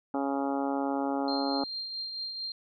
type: harmonic tone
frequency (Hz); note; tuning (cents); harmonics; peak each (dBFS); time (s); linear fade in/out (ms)
138.59; C#3; 0; 2 / 3 / 4 / 5 / 6 / 7 / 8 / 9 / 10; -30 / -38 / -36 / -38 / -34 / -44 / -46 / -43 / -47; 0.14-1.64; 2
type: tone with tremolo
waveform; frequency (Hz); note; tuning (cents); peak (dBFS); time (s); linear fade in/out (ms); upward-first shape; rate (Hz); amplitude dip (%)
sine; 4186; C8; 0; -32; 1.28-2.52; 2; triangle; 4.5; 45
effects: none